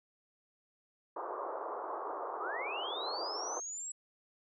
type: band-pass noise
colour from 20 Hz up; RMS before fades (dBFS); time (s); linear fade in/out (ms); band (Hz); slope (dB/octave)
white; -40; 1.16-3.6; 5; 360 to 1200; 48
type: linear sweep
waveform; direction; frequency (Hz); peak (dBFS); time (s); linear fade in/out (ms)
sine; up; 1156 to 7790; -39; 2.4-3.92; 5
effects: none